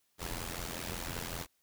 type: noise with amplitude modulation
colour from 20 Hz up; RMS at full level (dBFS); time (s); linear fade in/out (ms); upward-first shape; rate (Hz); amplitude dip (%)
pink; -36; 0.18-1.47; 50; sine; 85.4; 85
effects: white hiss -75 dBFS RMS until 1.62 s